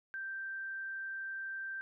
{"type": "tone", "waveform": "sine", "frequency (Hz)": 1568, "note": "G6", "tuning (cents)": 0, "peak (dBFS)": -38, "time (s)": [0.14, 1.81], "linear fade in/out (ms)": 0, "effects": []}